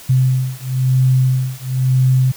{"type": "beating tone pair", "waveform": "sine", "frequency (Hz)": [129, 130], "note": ["C3", "C3"], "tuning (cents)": [-24, -11], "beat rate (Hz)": 1, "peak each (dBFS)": -15, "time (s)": [0.09, 2.32], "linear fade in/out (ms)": 10, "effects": ["white hiss -38 dBFS RMS until 2.36 s"]}